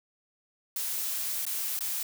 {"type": "noise with dropouts", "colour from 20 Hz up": "blue", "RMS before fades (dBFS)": -32, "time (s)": [0.76, 2.03], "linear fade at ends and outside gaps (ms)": 2, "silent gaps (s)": [[1.453, 1.465], [1.791, 1.807]], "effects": []}